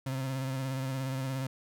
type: tone with vibrato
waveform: 35% pulse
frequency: 132.6 Hz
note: C3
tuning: 23 cents sharp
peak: -30 dBFS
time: 0.06-1.47 s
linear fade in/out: 5 ms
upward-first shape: sine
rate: 17 Hz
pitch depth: 37 cents each way
effects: none